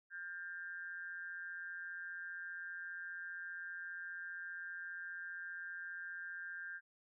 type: tone with amplitude modulation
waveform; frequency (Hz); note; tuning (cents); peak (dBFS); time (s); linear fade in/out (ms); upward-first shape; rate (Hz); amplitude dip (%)
sine; 1596; G6; +31; -40; 0.1-6.81; 50; sine; 175; 75
effects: none